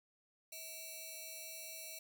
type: ring-modulated tone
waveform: 5% pulse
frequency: 1661.2 Hz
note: G#6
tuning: in tune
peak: -32 dBFS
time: 0.52-1.99 s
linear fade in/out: 5 ms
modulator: 1020 Hz
effects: none